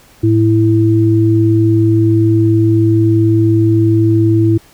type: tone pair together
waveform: sine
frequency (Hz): 109.1 / 330.2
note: A2 / E4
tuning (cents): -14 / +3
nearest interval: octave + perfect fifth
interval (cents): 1917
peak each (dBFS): -10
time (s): 0.23-4.58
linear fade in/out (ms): 10
effects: pink hiss -45 dBFS RMS until 4.73 s